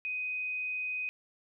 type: tone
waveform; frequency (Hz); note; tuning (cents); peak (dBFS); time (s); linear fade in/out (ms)
sine; 2503; D#7; +10; -32; 0.05-1.09; 0
effects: none